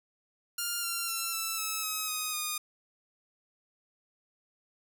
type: tone with pitch steps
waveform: 5% pulse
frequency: 1403 / 1376.5 / 1350.5 / 1325 / 1300 / 1275.5 / 1251.4 / 1227.7 Hz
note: F6 / F6 / E6 / E6 / E6 / D#6 / D#6 / D#6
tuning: +8 / -25 / +42 / +9 / -24 / +43 / +10 / -24 cents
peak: -20 dBFS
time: 0.58-2.58 s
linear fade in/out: 5 ms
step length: 250 ms
effects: none